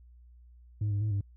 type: tone with pitch steps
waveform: sine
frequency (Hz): 104.8 / 101.6 / 107.2 / 100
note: G#2 / G#2 / A2 / G2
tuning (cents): +16 / -38 / -45 / +35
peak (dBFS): -24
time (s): 0.81-1.21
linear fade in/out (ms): 5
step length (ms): 100
effects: tanh soft clip ceiling -26 dBFS + added 60 Hz sine -52 dBFS peak until 1.36 s